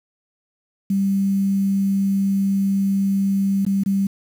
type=tone with dropouts; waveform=sine; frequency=196 Hz; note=G3; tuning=in tune; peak=-16 dBFS; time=0.9-4.07 s; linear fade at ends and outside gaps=5 ms; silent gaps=3.651-3.664 / 3.836-3.86 s; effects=7-bit